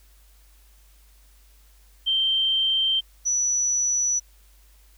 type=tone pair in turn; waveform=sine; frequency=3136 / 5920 Hz; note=G7 / F#8; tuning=0 / 0 cents; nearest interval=major seventh; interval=1100 cents; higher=second; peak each=-19 / -20 dBFS; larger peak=first; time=2.06-3.01 / 3.25-4.2 s; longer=neither; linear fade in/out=20 ms; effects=added 50 Hz sine -52 dBFS peak until 4.97 s + white hiss -60 dBFS RMS until 4.97 s